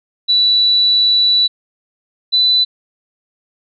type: tone pair in turn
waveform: sine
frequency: 3951 / 3990 Hz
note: B7 / B7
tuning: 0 / +17 cents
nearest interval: unison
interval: 17 cents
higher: second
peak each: -9 dBFS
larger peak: neither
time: 0.28-1.48 / 2.32-2.65 s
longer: first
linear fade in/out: 20 ms
effects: none